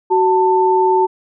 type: tone pair together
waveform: sine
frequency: 374.2 / 890 Hz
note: F#4 / A5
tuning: +20 / +20 cents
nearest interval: octave + minor third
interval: 1500 cents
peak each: -13 dBFS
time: 0.1-1.07 s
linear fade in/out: 20 ms
effects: none